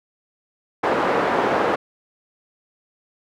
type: band-pass noise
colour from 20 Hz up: pink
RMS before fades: -20 dBFS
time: 0.83-1.76 s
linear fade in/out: 10 ms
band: 390 to 1200 Hz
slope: 12 dB/octave
effects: none